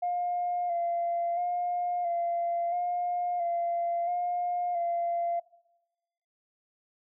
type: tone with vibrato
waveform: sine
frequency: 698.5 Hz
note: F5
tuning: in tune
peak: -26 dBFS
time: 0.02-5.4 s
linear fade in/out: 10 ms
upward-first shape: square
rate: 0.74 Hz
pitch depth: 26 cents each way
effects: noise-tail reverb RT60 1.0 s tail -20 dB re dry + tanh soft clip ceiling -22 dBFS